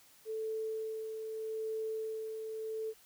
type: tone with tremolo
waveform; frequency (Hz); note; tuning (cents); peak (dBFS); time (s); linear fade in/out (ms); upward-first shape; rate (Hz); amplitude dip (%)
sine; 440; A4; 0; -34; 0.25-2.94; 50; sine; 0.81; 40
effects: white hiss -62 dBFS RMS until 3.05 s